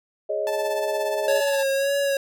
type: chord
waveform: sine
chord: Ab suspended fourth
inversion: none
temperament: just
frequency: 415.3 / 553.7 / 623 Hz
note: Ab4 / Db5 / Eb5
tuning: 0 / -2 / +2 cents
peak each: -29 / -29 / -25 dBFS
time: 0.29-1.41 s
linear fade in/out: 10 ms
type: tone with tremolo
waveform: sawtooth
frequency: 877 Hz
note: A5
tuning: 6 cents flat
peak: -24 dBFS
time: 0.47-1.63 s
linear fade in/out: 0 ms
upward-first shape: sine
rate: 17 Hz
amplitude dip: 55%
type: tone with vibrato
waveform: square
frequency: 553 Hz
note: C#5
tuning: 4 cents flat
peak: -21 dBFS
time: 1.28-2.17 s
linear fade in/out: 2 ms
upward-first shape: sine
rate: 1.8 Hz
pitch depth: 33 cents each way
effects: none